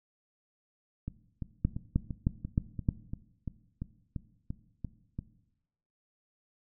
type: two click trains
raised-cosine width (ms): 5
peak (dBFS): -13 / -23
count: 5 / 13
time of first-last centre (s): 1.65-2.888 / 1.08-5.19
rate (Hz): 3.23 / 2.92
effects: noise-tail reverb RT60 0.9 s tail -17 dB re dry